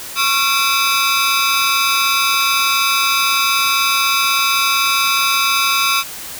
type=ring-modulated tone; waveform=15% pulse; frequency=1233 Hz; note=D#6; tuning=16 cents flat; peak=-4 dBFS; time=0.15-6.04 s; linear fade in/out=50 ms; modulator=132 Hz; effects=white hiss -30 dBFS RMS until 6.39 s